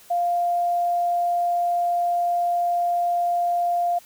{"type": "tone", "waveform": "sine", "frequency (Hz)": 698.5, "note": "F5", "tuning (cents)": 0, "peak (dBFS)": -19, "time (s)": [0.1, 3.99], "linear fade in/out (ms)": 10, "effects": ["white hiss -50 dBFS RMS until 4.05 s"]}